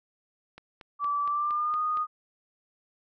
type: click train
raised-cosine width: 0.3 ms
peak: -29 dBFS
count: 7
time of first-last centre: 0.58-1.972 s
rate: 4.31 Hz
type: tone with pitch glide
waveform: sine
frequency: 1158 to 1234 Hz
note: D6 to D#6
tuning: -25 to -15 cents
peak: -25 dBFS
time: 0.99-2.07 s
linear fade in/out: 50 ms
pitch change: +110 cents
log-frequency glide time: 1.25-1.8 s
effects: none